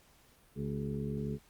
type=harmonic tone with a mistuned harmonic; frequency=70.8 Hz; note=C#2; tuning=37 cents sharp; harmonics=1 / 2 / 3 / 4 / 5 / 6; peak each=-45 / -37 / -38 / -47 / -47 / -42 dBFS; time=0.55-1.39 s; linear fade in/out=50 ms; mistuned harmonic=5; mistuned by=+86 cents; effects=pink hiss -64 dBFS RMS until 1.49 s + Opus 48 kbps